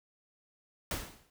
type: noise with exponential decay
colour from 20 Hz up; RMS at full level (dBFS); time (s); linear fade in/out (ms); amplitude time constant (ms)
pink; -32; 0.91-1.3; 2; 84
effects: none